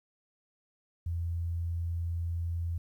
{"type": "tone", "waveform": "sine", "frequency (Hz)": 84.7, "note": "E2", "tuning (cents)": 48, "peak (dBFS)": -30, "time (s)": [1.06, 2.78], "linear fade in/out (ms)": 5, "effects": ["11-bit"]}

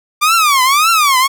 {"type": "tone with vibrato", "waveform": "sawtooth", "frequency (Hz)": 1174.7, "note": "D6", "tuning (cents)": 0, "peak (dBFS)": -5, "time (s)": [0.21, 1.28], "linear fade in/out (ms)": 20, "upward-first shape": "triangle", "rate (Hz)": 1.8, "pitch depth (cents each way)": 280, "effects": []}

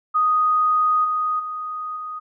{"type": "tone with level steps", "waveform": "sine", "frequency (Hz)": 1244.5, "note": "D#6", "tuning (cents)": 0, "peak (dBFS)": [-15, -19, -26, -28], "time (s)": [0.14, 2.2], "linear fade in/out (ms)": 20, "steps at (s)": [1.04, 1.39, 1.96], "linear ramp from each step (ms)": 10, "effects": []}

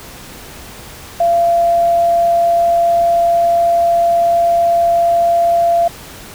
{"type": "tone", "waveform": "sine", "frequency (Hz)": 684, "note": "F5", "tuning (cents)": -36, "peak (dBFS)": -9, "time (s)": [1.2, 5.88], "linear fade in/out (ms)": 5, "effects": ["pink hiss -34 dBFS RMS until 6.34 s"]}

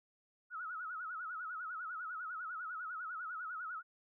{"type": "tone with vibrato", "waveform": "sine", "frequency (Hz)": 1367, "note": "F6", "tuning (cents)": -37, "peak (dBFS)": -40, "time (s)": [0.5, 3.83], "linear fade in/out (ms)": 50, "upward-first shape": "sine", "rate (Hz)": 10, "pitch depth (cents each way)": 140, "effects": []}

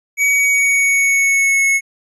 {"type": "tone with pitch glide", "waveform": "square", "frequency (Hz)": [2262, 2191], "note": ["C#7", "C#7"], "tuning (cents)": [34, -21], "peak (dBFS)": -12, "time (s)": [0.17, 1.81], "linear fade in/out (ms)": 50, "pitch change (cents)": -55, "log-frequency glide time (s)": [0.28, 1.65], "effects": ["resampled to 24000 Hz"]}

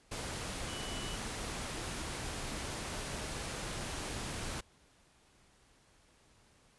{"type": "tone in noise", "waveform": "sine", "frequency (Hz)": 2960, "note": "F#7", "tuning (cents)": 0, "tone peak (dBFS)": -46, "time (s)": [0.68, 1.16], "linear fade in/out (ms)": 10, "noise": "pink", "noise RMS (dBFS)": -40, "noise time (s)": [0.11, 4.61], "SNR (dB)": -9, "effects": ["pink hiss -66 dBFS RMS until 6.78 s", "resampled to 24000 Hz"]}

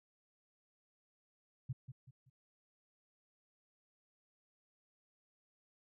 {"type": "tone with echo", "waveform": "sine", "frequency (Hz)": 129, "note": "C3", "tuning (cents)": -24, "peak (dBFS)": -36, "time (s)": [1.69, 1.73], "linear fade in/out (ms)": 10, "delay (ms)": 190, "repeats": 3, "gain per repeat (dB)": -9, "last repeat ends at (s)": 2.3, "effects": []}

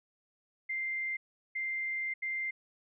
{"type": "tone bursts at uneven times", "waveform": "sine", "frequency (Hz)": 2093, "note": "C7", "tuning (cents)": 0, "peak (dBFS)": -32, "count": 3, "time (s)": [[0.69, 1.17], [1.55, 2.14], [2.22, 2.51]], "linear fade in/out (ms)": 10, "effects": []}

